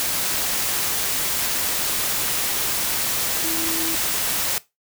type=tone in noise; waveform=sine; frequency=325.1 Hz; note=E4; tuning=24 cents flat; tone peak=-28 dBFS; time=3.44-3.95 s; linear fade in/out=0 ms; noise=white; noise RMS=-23 dBFS; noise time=0-4.58 s; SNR=-8 dB; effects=noise-tail reverb RT60 0.2 s tail -18 dB re dry